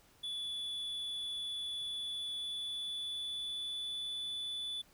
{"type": "tone with pitch glide", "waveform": "triangle", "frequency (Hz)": [3443, 3475], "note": ["A7", "A7"], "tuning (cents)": [-38, -22], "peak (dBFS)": -36, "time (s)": [0.23, 4.82], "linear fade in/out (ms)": 10, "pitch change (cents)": 16, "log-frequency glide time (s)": [1.82, 4.19], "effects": ["pink hiss -65 dBFS RMS until 4.93 s"]}